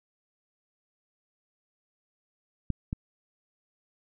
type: clicks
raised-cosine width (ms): 5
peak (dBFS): -15 / -18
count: 2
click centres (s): 2.703 / 2.929
effects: none